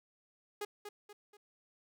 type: tone with echo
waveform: sawtooth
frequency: 413.9 Hz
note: G#4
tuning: 6 cents flat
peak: -33 dBFS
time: 0.61-0.65 s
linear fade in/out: 5 ms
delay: 240 ms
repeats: 3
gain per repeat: -7 dB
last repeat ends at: 1.37 s
effects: none